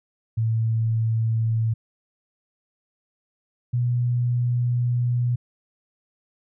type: tone pair in turn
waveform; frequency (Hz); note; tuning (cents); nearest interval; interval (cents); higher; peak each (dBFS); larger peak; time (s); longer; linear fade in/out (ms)
sine; 112.7 / 121.81; A2 / B2; +42 / -23; minor second; 135; second; -19; neither; 0.37-1.74 / 3.73-5.36; second; 10
effects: none